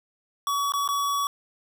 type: tone with dropouts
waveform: square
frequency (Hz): 1132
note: C#6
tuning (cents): +36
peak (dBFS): -24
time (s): 0.47-1.27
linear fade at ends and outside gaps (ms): 1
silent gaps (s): 0.721-0.737 / 0.877-0.888
effects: none